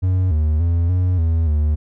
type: tone with pitch steps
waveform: triangle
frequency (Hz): 92.5 / 76.9 / 84.9 / 90.9 / 81.9 / 75.4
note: F#2 / D#2 / F2 / F#2 / E2 / D2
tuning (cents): 0 / -20 / -48 / -30 / -11 / +46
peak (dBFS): -12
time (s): 0.02-1.76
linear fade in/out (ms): 20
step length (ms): 290
effects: none